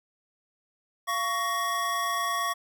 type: tone cluster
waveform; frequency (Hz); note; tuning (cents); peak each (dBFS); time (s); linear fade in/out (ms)
square; 692 / 1118 / 1873; F5 / C#6 / A#6; -16 / +14 / +8; -36 / -28 / -35; 1.07-2.54; 20
effects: none